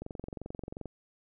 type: click train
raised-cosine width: 2 ms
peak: -26 dBFS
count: 20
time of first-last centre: 0.02-0.857 s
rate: 22.7 Hz
effects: none